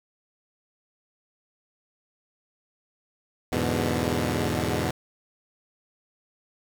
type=chord; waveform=10% pulse; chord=E dominant seventh; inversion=none; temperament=equal; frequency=82.41 / 103.83 / 123.47 / 146.83 Hz; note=E2 / G#2 / B2 / D3; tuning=0 / 0 / 0 / 0 cents; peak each=-20 / -22 / -21 / -24 dBFS; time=3.52-4.91 s; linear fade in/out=5 ms; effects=none